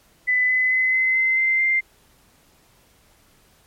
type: tone with pitch steps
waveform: sine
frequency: 2002 / 2017 / 2032 / 2048 / 2063 / 2079 / 2094 Hz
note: B6 / B6 / B6 / C7 / C7 / C7 / C7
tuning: +23 / +36 / +49 / -38 / -25 / -12 / +1 cents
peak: -16 dBFS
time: 0.27-1.81 s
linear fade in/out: 20 ms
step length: 220 ms
effects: pink hiss -57 dBFS RMS until 3.66 s + MP3 64 kbps